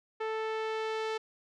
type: tone with low-pass filter sweep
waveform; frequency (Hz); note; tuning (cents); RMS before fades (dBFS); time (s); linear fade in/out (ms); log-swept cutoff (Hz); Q
sawtooth; 440; A4; 0; -34; 0.2-1.18; 10; 2200 to 4300; 0.89
effects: none